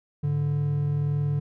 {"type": "tone pair together", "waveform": "triangle", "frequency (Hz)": [104.14, 145.8], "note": ["G#2", "D3"], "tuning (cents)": [5, -12], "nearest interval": "tritone", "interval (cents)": 583, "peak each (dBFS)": [-29, -21], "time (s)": [0.23, 1.4], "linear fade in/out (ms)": 10, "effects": []}